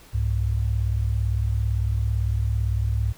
sine tone pair together, 66.18 / 104 Hz, C2 / G#2, +20 / +3 cents, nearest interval minor sixth, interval 783 cents, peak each -23 / -23 dBFS, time 0.13-3.13 s, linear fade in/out 20 ms, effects pink hiss -50 dBFS RMS until 3.17 s

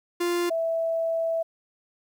45% pulse / sine tone pair in turn, 348.6 / 658.1 Hz, F4 / E5, -3 / -3 cents, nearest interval major seventh, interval 1100 cents, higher second, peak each -23 dBFS, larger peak neither, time 0.2-0.5 / 0.5-1.43 s, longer second, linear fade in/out 10 ms, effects 10-bit

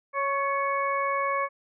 harmonic tone with a mistuned harmonic, 554.4 Hz, C#5, in tune, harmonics 1 / 2 / 3 / 4, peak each -30 / -26 / -36 / -33 dBFS, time 0.13-1.49 s, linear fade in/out 50 ms, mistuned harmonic 3, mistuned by +39 cents, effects none

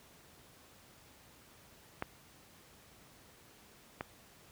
clicks, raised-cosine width 0.5 ms, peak -20 / -22 dBFS, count 2, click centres 2.024 / 4.009 s, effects pink hiss -60 dBFS RMS until 4.51 s + high-pass 60 Hz 12 dB/octave

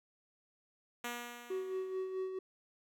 5% pulse tone with exponential decay, 240 Hz, B3, 49 cents flat, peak -26 dBFS, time 1.04-2.29 s, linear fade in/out 5 ms, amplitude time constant 270 ms
triangle tone with tremolo, 376.6 Hz, F#4, 31 cents sharp, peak -32 dBFS, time 1.5-2.39 s, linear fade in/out 5 ms, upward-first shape sine, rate 4.6 Hz, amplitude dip 50%
effects none

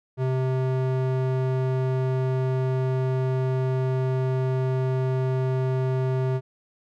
square tone with band-pass filter, 130 Hz, C3, 11 cents flat, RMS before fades -24 dBFS, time 0.17-6.41 s, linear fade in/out 50 ms, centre 310 Hz, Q 0.6, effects none

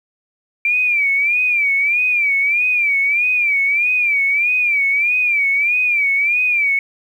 sine tone with vibrato, 2349 Hz, D7, in tune, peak -13 dBFS, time 0.65-6.79 s, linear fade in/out 2 ms, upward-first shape sine, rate 1.6 Hz, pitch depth 110 cents each way, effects 8-bit

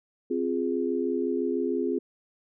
sine chord, F minor, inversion second, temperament equal, 261.6 / 349.2 / 415.3 Hz, C4 / F4 / Ab4, 0 / 0 / 0 cents, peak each -29 dBFS, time 0.3-1.99 s, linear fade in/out 10 ms, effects none

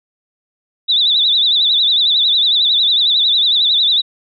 sine tone with vibrato, 3700 Hz, A#7, 14 cents flat, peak -10 dBFS, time 0.88-4.02 s, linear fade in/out 20 ms, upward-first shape sine, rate 11 Hz, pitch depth 120 cents each way, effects none

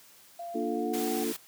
sine tone with pitch glide, 688 to 754.6 Hz, F5 to F#5, -26 to +34 cents, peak -36 dBFS, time 0.39-1.24 s, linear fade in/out 5 ms, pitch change +160 cents, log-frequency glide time 0.59-1.11 s
sine chord, Bb major seventh, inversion none, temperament equal, 233.1 / 293.7 / 349.2 / 440 Hz, Bb3 / D4 / F4 / A4, 0 / 0 / 0 / 0 cents, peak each -34 dBFS, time 0.54-1.33 s, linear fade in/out 20 ms
white noise, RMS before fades -38 dBFS, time 0.93-1.37 s, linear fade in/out 10 ms
effects white hiss -56 dBFS RMS until 1.47 s + high-pass 100 Hz 12 dB/octave

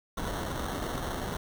pink noise with sample-and-hold, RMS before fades -34 dBFS, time 0.17-1.37 s, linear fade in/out 5 ms, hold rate 2450 Hz, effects none

